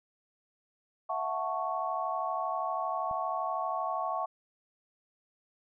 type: chord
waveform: sine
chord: F# minor seventh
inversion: third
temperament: equal with one note detuned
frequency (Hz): 659.3 / 731.9 / 880 / 1108.7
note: E5 / F#5 / A5 / C#6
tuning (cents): 0 / -19 / 0 / 0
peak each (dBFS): -36 / -35 / -38 / -34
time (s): 1.09-4.26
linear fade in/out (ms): 10
type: click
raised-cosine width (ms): 5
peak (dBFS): -37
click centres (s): 3.112
effects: none